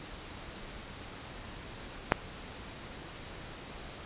clicks, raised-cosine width 0.5 ms, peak -30 / -6 dBFS, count 2, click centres 2.114 / 2.121 s, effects pink hiss -45 dBFS RMS until 4.05 s + resampled to 8000 Hz

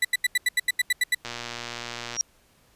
35% pulse tone bursts, 1975.5 Hz, B6, in tune, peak -17 dBFS, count 11, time 0.02-1.148 s, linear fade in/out 5 ms, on 28 ms, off 82 ms
click train, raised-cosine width 0.2 ms, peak -16 dBFS, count 110, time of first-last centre 1.25-2.166 s, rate 119 Hz
sine tone with exponential growth, 5650 Hz, F8, 19 cents sharp, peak -16 dBFS, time 2.12-2.21 s, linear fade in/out 0 ms, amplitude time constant 19 ms
effects pink hiss -61 dBFS RMS until 2.75 s + resampled to 32000 Hz

